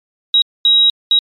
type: tone bursts at uneven times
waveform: sine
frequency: 3825 Hz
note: A#7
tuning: 44 cents sharp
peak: -7 dBFS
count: 3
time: 0.34-0.42 / 0.65-0.9 / 1.11-1.19 s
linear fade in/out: 2 ms
effects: MP3 64 kbps

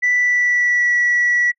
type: tone with pitch glide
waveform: sine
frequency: 1975.5 to 1942.7 Hz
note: B6 to B6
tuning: 0 to -29 cents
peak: -12 dBFS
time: 0.02-1.52 s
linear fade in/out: 20 ms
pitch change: -29 cents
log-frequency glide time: 0.14-0.93 s
effects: noise-tail reverb RT60 0.1 s tail -26 dB re dry + tanh soft clip ceiling -10 dBFS

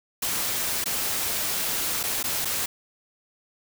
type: noise with dropouts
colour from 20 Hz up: white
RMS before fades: -27 dBFS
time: 0.22-2.66 s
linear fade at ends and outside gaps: 5 ms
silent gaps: 0.842-0.857 / 2.031-2.036 / 2.229-2.239 / 2.449-2.453 s
effects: none

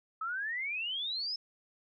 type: exponential sweep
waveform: sine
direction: up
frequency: 1271 to 5274 Hz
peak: -33 dBFS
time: 0.21-1.36 s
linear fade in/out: 5 ms
effects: none

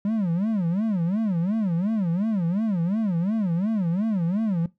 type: tone with vibrato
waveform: triangle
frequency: 193.2 Hz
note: G3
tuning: 25 cents flat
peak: -19 dBFS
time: 0.05-4.66 s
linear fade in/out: 2 ms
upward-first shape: sine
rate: 2.8 Hz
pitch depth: 270 cents each way
effects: noise-tail reverb RT60 0.2 s tail -19 dB re dry

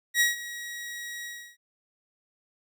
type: tone with ADSR envelope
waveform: sawtooth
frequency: 1906 Hz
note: A#6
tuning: 38 cents sharp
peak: -15 dBFS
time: 0.14-1.57 s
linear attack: 64 ms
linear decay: 150 ms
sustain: -17 dB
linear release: 320 ms
effects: none

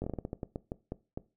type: slowing click train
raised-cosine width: 2 ms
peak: -22 dBFS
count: 13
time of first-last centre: 0.02-1.175 s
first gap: 20 ms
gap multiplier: 1.26
effects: noise-tail reverb RT60 0.3 s tail -19 dB re dry

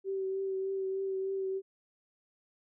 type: tone with vibrato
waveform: sine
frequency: 384.8 Hz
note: G4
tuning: 32 cents flat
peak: -31 dBFS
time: 0.04-1.62 s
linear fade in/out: 50 ms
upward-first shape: triangle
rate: 3.3 Hz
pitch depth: 22 cents each way
effects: none

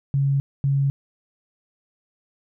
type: tone pair in turn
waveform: sine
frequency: 138.59 / 138.59 Hz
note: C#3 / C#3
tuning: 0 / 0 cents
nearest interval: unison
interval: 0 cents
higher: neither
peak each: -17 dBFS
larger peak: neither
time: 0.14-0.4 / 0.64-0.9 s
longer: neither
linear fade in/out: 0 ms
effects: none

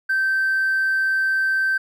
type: tone with hard clipping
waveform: triangle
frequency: 1554 Hz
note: G6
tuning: 16 cents flat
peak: -17 dBFS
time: 0.09-1.78 s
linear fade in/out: 10 ms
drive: 2 dB
effects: none

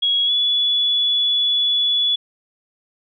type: tone with pitch glide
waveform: sine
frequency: 3322 to 3419 Hz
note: G#7 to G#7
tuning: 0 to +50 cents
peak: -15 dBFS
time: 0.02-2.16 s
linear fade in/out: 10 ms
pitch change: +50 cents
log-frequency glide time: 0.26-0.31 s
effects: none

